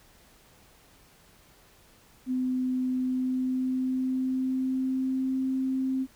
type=tone with pitch glide; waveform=sine; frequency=255.5 to 262.7 Hz; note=C4 to C4; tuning=-41 to +7 cents; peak=-25 dBFS; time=2.26-6.07 s; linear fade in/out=50 ms; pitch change=+48 cents; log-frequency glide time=2.9-5.43 s; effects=pink hiss -58 dBFS RMS until 6.15 s